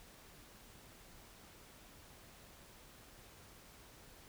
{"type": "silence", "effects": ["pink hiss -59 dBFS RMS until 4.28 s"]}